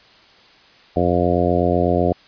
harmonic tone, 88 Hz, F2, 14 cents sharp, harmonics 1 / 2 / 3 / 4 / 5 / 6 / 7 / 8, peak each -23 / -23 / -23 / -23 / -23 / -23 / -23 / -23 dBFS, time 0.96-2.13 s, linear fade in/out 5 ms, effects white hiss -49 dBFS RMS until 2.27 s + resampled to 11025 Hz

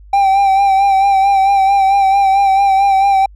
triangle tone with vibrato, 784 Hz, G5, in tune, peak -6 dBFS, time 0.13-3.26 s, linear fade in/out 5 ms, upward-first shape sine, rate 4.5 Hz, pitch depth 36 cents each way, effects added 50 Hz sine -36 dBFS peak until 3.35 s

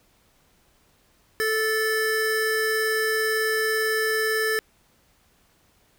square tone pair together, 437.8 / 1751 Hz, A4 / A6, -9 / -9 cents, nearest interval 2 octaves, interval 2400 cents, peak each -25 dBFS, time 1.4-4.59 s, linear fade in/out 0 ms, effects pink hiss -62 dBFS RMS until 5.98 s

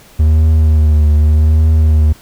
triangle tone with vibrato, 77 Hz, D#2, 17 cents flat, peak -4 dBFS, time 0.19-2.13 s, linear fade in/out 10 ms, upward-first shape triangle, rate 0.83 Hz, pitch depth 48 cents each way, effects pink hiss -42 dBFS RMS until 2.21 s

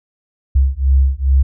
sine beating tone pair, 66.1 / 68.5 Hz, C2 / C#2, +18 / -20 cents, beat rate 2.4 Hz, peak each -13 dBFS, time 0.55-1.43 s, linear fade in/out 10 ms, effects none

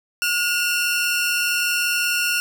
sawtooth tone pair together, 1435 / 2709 Hz, F6 / E7, +47 / +47 cents, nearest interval major seventh, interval 1100 cents, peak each -19 / -18 dBFS, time 0.22-2.4 s, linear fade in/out 0 ms, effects none

